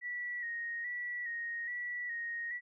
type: tone with vibrato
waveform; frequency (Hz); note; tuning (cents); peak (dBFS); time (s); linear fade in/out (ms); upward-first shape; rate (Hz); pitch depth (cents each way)
sine; 1909; A#6; +41; -36; 0.01-2.61; 50; square; 1.2; 37
effects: none